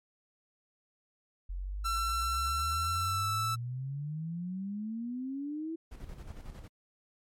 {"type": "exponential sweep", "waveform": "sine", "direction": "up", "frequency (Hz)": [43.65, 331.6], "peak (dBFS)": -34, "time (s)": [1.49, 5.76], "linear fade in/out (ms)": 10}
{"type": "tone with pitch glide", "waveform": "45% pulse", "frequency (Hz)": [1346, 1319.8], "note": ["E6", "E6"], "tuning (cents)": [36, 2], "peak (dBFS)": -30, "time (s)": [1.84, 3.56], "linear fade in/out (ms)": 20, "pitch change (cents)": -34, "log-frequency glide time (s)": [2.92, 3.27]}
{"type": "noise with tremolo", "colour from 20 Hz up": "brown", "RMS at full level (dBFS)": -43, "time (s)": [5.91, 6.68], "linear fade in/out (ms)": 10, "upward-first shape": "square", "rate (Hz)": 11, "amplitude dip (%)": 50}
{"effects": ["MP3 64 kbps"]}